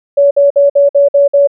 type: tone bursts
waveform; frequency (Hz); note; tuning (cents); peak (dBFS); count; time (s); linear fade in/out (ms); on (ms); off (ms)
sine; 566; C#5; +36; -4; 7; 0.17-1.474; 10; 140; 54
effects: none

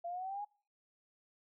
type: exponential sweep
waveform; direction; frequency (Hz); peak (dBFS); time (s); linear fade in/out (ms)
sine; up; 679 to 837; -38; 0.04-0.45; 10
effects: noise-tail reverb RT60 0.4 s tail -24 dB re dry

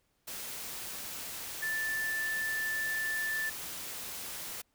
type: tone in noise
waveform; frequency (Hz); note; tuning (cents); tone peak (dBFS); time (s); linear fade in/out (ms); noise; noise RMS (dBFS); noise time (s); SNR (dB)
sine; 1760; A6; 0; -31; 1.62-3.5; 10; white; -41; 0.27-4.62; +7
effects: pink hiss -75 dBFS RMS until 4.74 s

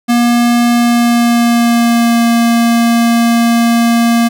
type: tone with pitch glide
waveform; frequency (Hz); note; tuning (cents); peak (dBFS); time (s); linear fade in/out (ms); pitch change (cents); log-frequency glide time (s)
square; 238.4 to 233.4; A#3 to A#3; +39 to +2; -8; 0.08-4.29; 20; -37; 0.69-2.25
effects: none

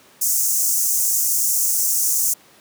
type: high-pass noise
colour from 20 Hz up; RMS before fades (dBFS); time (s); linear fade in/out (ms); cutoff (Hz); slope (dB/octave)
pink; -19; 0.21-2.34; 10; 6000; 48
effects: pink hiss -50 dBFS RMS until 2.6 s + high-pass 200 Hz 12 dB/octave

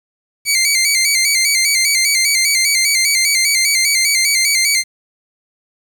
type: tone with vibrato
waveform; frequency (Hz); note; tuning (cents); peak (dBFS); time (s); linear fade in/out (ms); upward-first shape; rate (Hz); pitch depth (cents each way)
15% pulse; 2179; C#7; -30; -5; 0.45-4.84; 50; square; 5; 70
effects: 7-bit

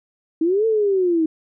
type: linear two-way sweep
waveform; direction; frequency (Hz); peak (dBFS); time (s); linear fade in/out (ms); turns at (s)
sine; up then down; 311.1 to 453 to 311.1; -15; 0.41-1.26; 5; 0.66
effects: none

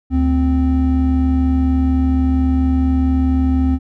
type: tone pair together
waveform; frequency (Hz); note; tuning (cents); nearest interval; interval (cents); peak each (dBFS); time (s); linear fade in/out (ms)
triangle; 73.3 / 260.7; D2 / C4; -3 / -6; octave + minor seventh; 2197; -13; 0.1-3.79; 50
effects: none

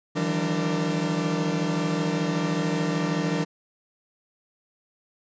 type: tone cluster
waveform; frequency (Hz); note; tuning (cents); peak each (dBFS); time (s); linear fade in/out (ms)
40% pulse; 154.2 / 167.7 / 192.9 / 293.9 / 461.1; D#3 / E3 / G3 / D4 / A#4; -15 / +30 / -28 / +1 / -19; -33 / -26 / -31 / -28 / -32; 0.15-3.45; 20
effects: resampled to 16000 Hz

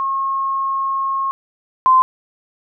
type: tone pair in turn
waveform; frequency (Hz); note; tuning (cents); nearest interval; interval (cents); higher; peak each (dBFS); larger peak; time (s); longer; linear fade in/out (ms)
sine; 1083 / 1036.8; C#6 / C6; -41 / -16; minor second; 75; first; -17 / -8; second; 0-1.31 / 1.86-2.02; first; 0
effects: none

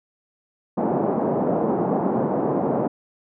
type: band-pass noise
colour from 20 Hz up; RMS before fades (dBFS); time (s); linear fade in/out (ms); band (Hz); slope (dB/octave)
pink; -22; 0.77-2.88; 10; 180 to 830; 24
effects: none

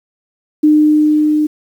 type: tone with level ramp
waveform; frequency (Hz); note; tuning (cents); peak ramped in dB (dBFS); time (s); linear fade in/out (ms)
sine; 303.4; D#4; -44; -5 to -10; 0.63-1.47; 10
effects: 7-bit

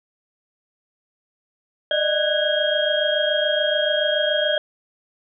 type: tone cluster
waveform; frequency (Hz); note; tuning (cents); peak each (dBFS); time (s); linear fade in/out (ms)
sine; 597 / 624 / 1497 / 1646 / 3243; D5 / D#5 / F#6 / G#6 / G#7; +28 / +5 / +20 / -16 / -42; -22 / -24 / -29 / -27 / -23; 1.91-4.58; 2
effects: none

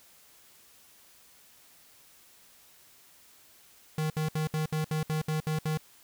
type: tone bursts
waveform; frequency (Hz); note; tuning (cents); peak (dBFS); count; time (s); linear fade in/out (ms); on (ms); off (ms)
square; 155.56; D#3; 0; -28; 10; 3.98-5.774; 2; 120; 66
effects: white hiss -58 dBFS RMS until 6.03 s

